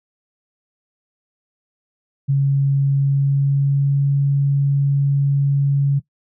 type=tone with pitch glide; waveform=sine; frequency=138.59 to 140.04 Hz; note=C#3 to C#3; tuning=0 to +18 cents; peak=-13 dBFS; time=2.28-6 s; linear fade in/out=20 ms; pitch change=+18 cents; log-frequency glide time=2.92-4.07 s; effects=noise-tail reverb RT60 0.1 s tail -17 dB re dry